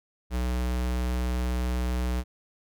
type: tone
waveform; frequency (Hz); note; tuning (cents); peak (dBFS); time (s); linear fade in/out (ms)
square; 61.74; B1; 0; -26; 0.3-2.24; 50
effects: none